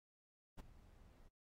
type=noise with ADSR envelope; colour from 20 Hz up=brown; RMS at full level=-44 dBFS; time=0.57-1.29 s; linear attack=27 ms; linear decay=14 ms; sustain=-19 dB; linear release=17 ms; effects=noise-tail reverb RT60 0.1 s tail -21 dB re dry + AAC 48 kbps